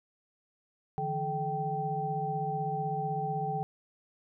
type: tone cluster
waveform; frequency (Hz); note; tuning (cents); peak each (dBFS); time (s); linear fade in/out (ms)
sine; 149.6 / 165.5 / 429.6 / 778; D3 / E3 / A4 / G5; +32 / +7 / -41 / -13; -36 / -39 / -38 / -32; 0.98-3.63; 0
effects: none